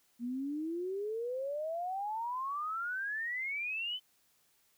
sine exponential sweep, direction up, 233.1 to 3082 Hz, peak -34 dBFS, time 0.19-4 s, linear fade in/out 50 ms, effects white hiss -71 dBFS RMS until 4.77 s

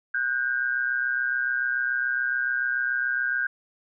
sine tone pair together, 1470 / 1597 Hz, F#6 / G6, -12 / +32 cents, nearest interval minor second, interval 144 cents, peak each -27 / -25 dBFS, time 0.14-3.47 s, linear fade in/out 5 ms, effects none

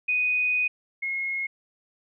sine tone pair in turn, 2489 / 2160 Hz, D#7 / C#7, 0 / -45 cents, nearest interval major second, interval 245 cents, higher first, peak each -21 / -26 dBFS, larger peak first, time 0.08-0.68 / 1.02-1.47 s, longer first, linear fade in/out 10 ms, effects none

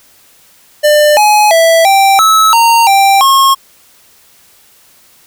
square tone with pitch steps, 597 / 842 / 659 / 783 / 1299 / 924 / 786 / 1083 Hz, D5 / G#5 / E5 / G5 / E6 / A#5 / G5 / C#6, +28 / +24 / -1 / -2 / -26 / -16 / +4 / -41 cents, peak -5 dBFS, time 0.83-3.55 s, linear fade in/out 20 ms, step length 340 ms, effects white hiss -45 dBFS RMS until 5.26 s

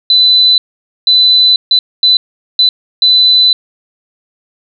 sine tone bursts at uneven times, 4004 Hz, B7, 23 cents sharp, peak -4 dBFS, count 6, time 0.1-0.58 / 1.07-1.56 / 1.71-1.79 / 2.03-2.17 / 2.59-2.69 / 3.02-3.53 s, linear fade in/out 2 ms, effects none

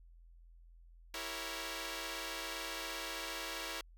5% pulse chord, E diminished seventh, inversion none, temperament equal, 329.6 / 392 / 466.2 / 554.4 Hz, E4 / G4 / Bb4 / Db5, 0 / 0 / 0 / 0 cents, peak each -33 / -39 / -34 / -33 dBFS, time 1.14-3.81 s, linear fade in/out 2 ms, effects added 42 Hz sine -56 dBFS peak until 3.97 s

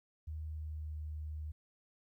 sine tone with pitch glide, 77.78 to 76.58 Hz, D#2 to D#2, 0 to -27 cents, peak -39 dBFS, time 0.27-1.52 s, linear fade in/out 10 ms, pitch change -27 cents, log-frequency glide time 0.41-0.97 s, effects 13-bit

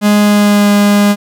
45% pulse tone with pitch glide, 207.7 to 204.5 Hz, G#3 to G#3, 0 to -26 cents, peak -6 dBFS, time 0.01-1.16 s, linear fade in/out 50 ms, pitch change -26 cents, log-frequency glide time 0.2-0.71 s, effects none

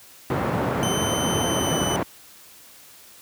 pink band-pass noise, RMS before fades -24 dBFS, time 0.3-2.03 s, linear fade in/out 2 ms, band 110 to 1200 Hz, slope 12 dB/octave
20% pulse tone with pitch glide, 3054 to 3008 Hz, G7 to F#7, -46 to +28 cents, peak -21 dBFS, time 0.83-1.96 s, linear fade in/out 0 ms, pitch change -26 cents, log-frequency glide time 1.51-1.79 s
effects white hiss -48 dBFS RMS until 3.21 s + high-pass 60 Hz 12 dB/octave

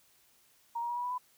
sine tone with pitch steps, 935 / 947.5 / 960.2 / 973 / 986 / 999.2 Hz, A#5 / A#5 / B5 / B5 / B5 / B5, +5 / +28 / -49 / -26 / -3 / +20 cents, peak -32 dBFS, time 0.75-1.182 s, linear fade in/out 10 ms, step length 72 ms, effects white hiss -66 dBFS RMS until 1.37 s

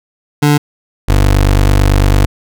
25% pulse tone pair in turn, 146.9 / 49.02 Hz, D3 / G1, +1 / +1 cents, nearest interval octave + perfect fifth, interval 1900 cents, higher first, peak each -3 dBFS, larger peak neither, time 0.42-0.58 / 1.08-2.26 s, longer second, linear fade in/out 10 ms, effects none

